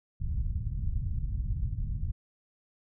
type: low-pass noise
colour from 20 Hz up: pink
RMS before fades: -31 dBFS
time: 0.2-2.12 s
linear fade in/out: 20 ms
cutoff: 130 Hz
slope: 24 dB/octave
effects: none